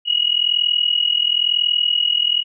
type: tone with amplitude modulation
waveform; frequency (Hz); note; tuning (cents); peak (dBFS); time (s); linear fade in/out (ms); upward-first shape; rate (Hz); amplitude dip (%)
sine; 2900; F#7; -35; -11; 0.05-2.44; 50; sine; 41; 85
effects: none